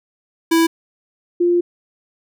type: tone pair in turn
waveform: square / sine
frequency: 329.6 / 349.2 Hz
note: E4 / F4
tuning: 0 / 0 cents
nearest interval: minor second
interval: 100 cents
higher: second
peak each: -12 dBFS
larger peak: neither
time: 0.51-0.67 / 1.4-1.61 s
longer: second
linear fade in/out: 10 ms
effects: none